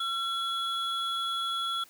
triangle tone pair together, 1356 / 3372 Hz, E6 / G#7, +49 / +26 cents, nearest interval octave + major third, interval 1577 cents, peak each -30 / -30 dBFS, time 0-1.84 s, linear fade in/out 5 ms, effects white hiss -57 dBFS RMS until 1.89 s

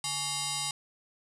sine tone with frequency modulation, 2112 Hz, C7, 16 cents sharp, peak -30 dBFS, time 0.04-0.71 s, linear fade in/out 2 ms, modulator 983 Hz, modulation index 7.8, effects none

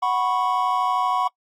triangle chord, F# suspended fourth, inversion none, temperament equal with one note detuned, 740 / 987.8 / 1100.4 Hz, F#5 / B5 / C#6, 0 / 0 / -13 cents, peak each -22 dBFS, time 0.02-1.28 s, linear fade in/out 10 ms, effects noise-tail reverb RT60 0.1 s tail -23 dB re dry + AAC 48 kbps

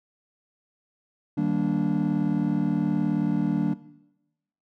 triangle chord, Eb major seventh, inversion none, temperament just, 155.56 / 194.45 / 233.3 / 291.7 Hz, Eb3 / G3 / Bb3 / D4, 0 / -14 / +2 / -12 cents, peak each -26 / -25 / -26 / -23 dBFS, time 1.37-3.74 s, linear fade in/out 10 ms, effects noise-tail reverb RT60 0.9 s tail -17 dB re dry + tanh soft clip ceiling -13 dBFS

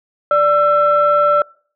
sine tone pair together, 587.3 / 1339.2 Hz, D5 / E6, 0 / +27 cents, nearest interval octave + major second, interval 1427 cents, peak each -12 dBFS, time 0.31-1.42 s, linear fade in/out 2 ms, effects noise-tail reverb RT60 0.5 s tail -26 dB re dry + tanh soft clip ceiling -3 dBFS

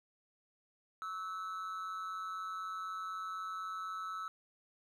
triangle tone with amplitude modulation, 1306 Hz, E6, 17 cents flat, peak -34 dBFS, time 1.02-4.28 s, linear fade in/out 0 ms, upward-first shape sine, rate 184 Hz, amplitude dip 65%, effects none

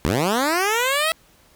10% pulse linear sweep, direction up, 64.1 to 659.3 Hz, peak -10 dBFS, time 0.05-1.12 s, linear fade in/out 0 ms, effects pink hiss -55 dBFS RMS until 1.55 s

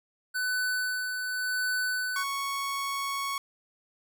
square tone with tremolo, 1500 Hz, F#6, 23 cents sharp, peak -27 dBFS, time 0.34-2.24 s, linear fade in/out 20 ms, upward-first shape sine, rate 0.9 Hz, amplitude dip 40%
sawtooth tone, 1108.7 Hz, C#6, in tune, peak -26 dBFS, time 2.16-3.38 s, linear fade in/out 2 ms
effects none

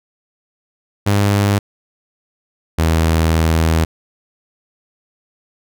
sawtooth tone pair in turn, 101.2 / 80.97 Hz, G#2 / E2, -44 / -30 cents, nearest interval major third, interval 386 cents, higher first, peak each -8 dBFS, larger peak neither, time 1.06-1.59 / 2.78-3.85 s, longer second, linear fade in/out 10 ms, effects none

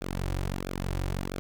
sawtooth tone with flanger, 46.25 Hz, F#1, in tune, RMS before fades -32 dBFS, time 0.01-1.39 s, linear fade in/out 0 ms, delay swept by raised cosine 1 to 4.7 ms, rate 1.5 Hz, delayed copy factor -0.85, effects none

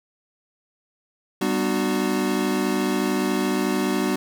square chord, G major seventh, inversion none, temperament equal with one note detuned, 196 / 246.9 / 300.9 / 370 Hz, G3 / B3 / D4 / F#4, 0 / 0 / +42 / 0 cents, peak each -27 dBFS, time 1.41-4.16 s, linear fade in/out 5 ms, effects none

